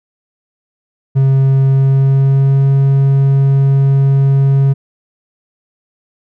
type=tone with pitch glide; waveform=triangle; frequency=134.9 to 137.1 Hz; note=C#3 to C#3; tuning=-47 to -19 cents; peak=-5 dBFS; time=1.15-4.74 s; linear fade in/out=20 ms; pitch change=+28 cents; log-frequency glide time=1.67-2.69 s; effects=none